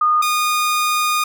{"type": "tone pair in turn", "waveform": ["sine", "sawtooth"], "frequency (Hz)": [1226, 1226], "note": ["D#6", "D#6"], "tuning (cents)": [-26, -26], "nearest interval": "unison", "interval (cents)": 0, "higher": "neither", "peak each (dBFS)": -12, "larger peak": "neither", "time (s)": [[0.01, 0.22], [0.22, 1.24]], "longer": "second", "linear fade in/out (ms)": 5, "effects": []}